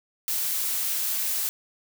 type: noise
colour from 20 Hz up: blue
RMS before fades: -27 dBFS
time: 0.28-1.49 s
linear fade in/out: 0 ms
effects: none